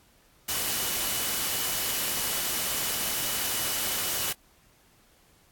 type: tone in noise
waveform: sine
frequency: 2960 Hz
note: F#7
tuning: in tune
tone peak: -40 dBFS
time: 0.48-4.33 s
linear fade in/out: 10 ms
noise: white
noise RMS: -29 dBFS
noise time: 0.48-4.33 s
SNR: -14 dB
effects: pink hiss -61 dBFS RMS until 5.51 s + AAC 64 kbps